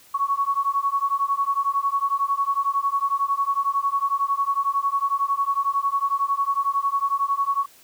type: beating tone pair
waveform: sine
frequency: 1108.7 / 1119.7 Hz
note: C#6 / C#6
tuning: 0 / +17 cents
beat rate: 11 Hz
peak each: -23 / -23 dBFS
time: 0.14-7.66 s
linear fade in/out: 10 ms
effects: white hiss -52 dBFS RMS until 7.83 s